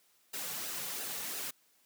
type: noise with flanger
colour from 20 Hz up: white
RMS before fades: -39 dBFS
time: 0.33-1.51 s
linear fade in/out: 10 ms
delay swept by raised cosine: 0.89 to 3.19 ms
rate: 2.9 Hz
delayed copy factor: -0.55
effects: white hiss -69 dBFS RMS until 1.85 s + high-pass 150 Hz 12 dB/octave